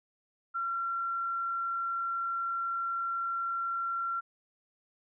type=tone; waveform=sine; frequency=1366 Hz; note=F6; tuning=39 cents flat; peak=-30 dBFS; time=0.54-4.21 s; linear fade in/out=20 ms; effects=none